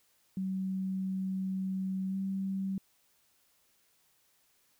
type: tone with pitch glide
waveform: sine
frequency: 189.6 to 192.8 Hz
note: F#3 to G3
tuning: +43 to -28 cents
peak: -31 dBFS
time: 0.37-2.78 s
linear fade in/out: 2 ms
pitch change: +29 cents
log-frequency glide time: 2.08-2.16 s
effects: white hiss -70 dBFS RMS until 4.79 s